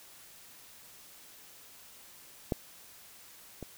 clicks, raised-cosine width 2 ms, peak -15 / -26 dBFS, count 2, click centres 2.522 / 3.627 s, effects white hiss -54 dBFS RMS until 3.77 s

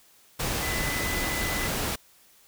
sine tone in noise, 2005 Hz, B6, 26 cents sharp, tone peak -32 dBFS, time 0.62-1.68 s, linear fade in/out 10 ms, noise pink, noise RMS -29 dBFS, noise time 0.39-1.96 s, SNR -6 dB, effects white hiss -58 dBFS RMS until 2.47 s

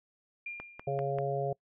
sine tone with exponential decay, 2400 Hz, D7, 37 cents sharp, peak -35 dBFS, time 0.46-1.11 s, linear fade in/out 5 ms, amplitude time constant 140 ms
click train, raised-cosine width 0.5 ms, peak -26 dBFS, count 4, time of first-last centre 0.6-1.186 s, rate 5.12 Hz
harmonic tone, 138.59 Hz, C#3, in tune, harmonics 1 / 3 / 4 / 5, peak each -35 / -35 / -35 / -35 dBFS, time 0.87-1.53 s, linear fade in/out 5 ms
effects noise-tail reverb RT60 0.1 s tail -25 dB re dry

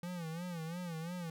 square tone with vibrato, 169.7 Hz, F3, 49 cents flat, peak -40 dBFS, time 0.03-1.3 s, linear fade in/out 2 ms, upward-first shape sine, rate 2.9 Hz, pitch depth 110 cents each way, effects none

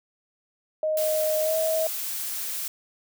sine tone with pitch glide, 622.3 to 639.1 Hz, D#5 to D#5, 0 to +46 cents, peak -22 dBFS, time 0.83-1.87 s, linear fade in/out 2 ms, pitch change +46 cents, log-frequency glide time 1.43-1.55 s
blue noise, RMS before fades -31 dBFS, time 0.97-2.68 s, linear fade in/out 2 ms
effects none

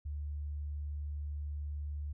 sine tone, 73.42 Hz, D2, in tune, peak -36 dBFS, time 0.05-2.13 s, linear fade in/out 10 ms, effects none

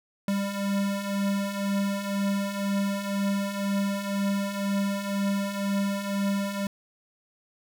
square beating tone pair, 197.4 / 199.4 Hz, G3 / G3, +12 / +30 cents, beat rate 2 Hz, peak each -33 / -27 dBFS, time 0.28-6.67 s, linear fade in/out 2 ms, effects none

